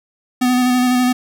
square tone with vibrato, 250 Hz, B3, 21 cents sharp, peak -13 dBFS, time 0.41-1.13 s, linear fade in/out 10 ms, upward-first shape square, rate 12 Hz, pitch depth 16 cents each way, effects none

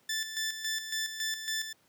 15% pulse tone with tremolo, 1760 Hz, A6, in tune, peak -24 dBFS, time 0.09-1.73 s, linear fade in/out 5 ms, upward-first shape square, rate 3.6 Hz, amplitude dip 60%, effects pink hiss -67 dBFS RMS until 1.88 s + high-pass 150 Hz 12 dB/octave

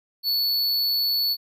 square tone, 4435 Hz, C#8, in tune, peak -21 dBFS, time 0.23-1.37 s, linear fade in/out 50 ms, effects none

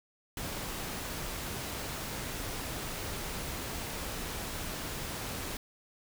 pink noise, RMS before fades -38 dBFS, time 0.37-5.57 s, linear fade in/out 2 ms, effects none

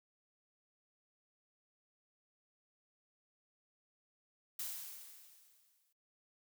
blue noise with exponential decay, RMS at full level -40 dBFS, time 4.59-5.93 s, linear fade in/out 5 ms, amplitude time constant 290 ms, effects noise-tail reverb RT60 0.4 s tail -25 dB re dry

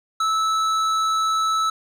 triangle tone with hard clipping, 1308 Hz, E6, 14 cents flat, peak -20 dBFS, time 0.2-1.7 s, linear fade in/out 5 ms, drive 14 dB, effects none

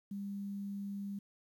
sine tone, 200 Hz, G3, 35 cents sharp, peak -38 dBFS, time 0.11-1.19 s, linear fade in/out 5 ms, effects 11-bit

